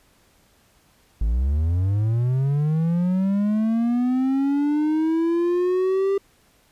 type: linear sweep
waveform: triangle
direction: up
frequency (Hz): 50.4 to 397.2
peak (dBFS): -16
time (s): 1.21-6.18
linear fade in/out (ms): 5
effects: pink hiss -59 dBFS RMS until 6.71 s + resampled to 32000 Hz